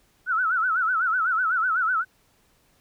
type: tone with vibrato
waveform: sine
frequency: 1396.9 Hz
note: F6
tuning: in tune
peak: -20 dBFS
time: 0.26-2.05 s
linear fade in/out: 50 ms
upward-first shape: sine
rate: 8 Hz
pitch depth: 150 cents each way
effects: pink hiss -63 dBFS RMS until 2.8 s